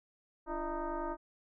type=tone with frequency modulation; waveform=sine; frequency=290 Hz; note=D4; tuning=22 cents flat; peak=-34 dBFS; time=0.46-1.17 s; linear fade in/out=50 ms; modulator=315 Hz; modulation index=3; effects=none